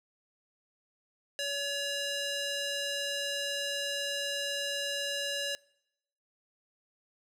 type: tone with band-pass filter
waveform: square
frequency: 566 Hz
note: C#5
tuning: 36 cents sharp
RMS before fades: -34 dBFS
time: 1.39-5.55 s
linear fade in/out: 0 ms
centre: 4100 Hz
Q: 0.82
effects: noise-tail reverb RT60 0.8 s tail -24 dB re dry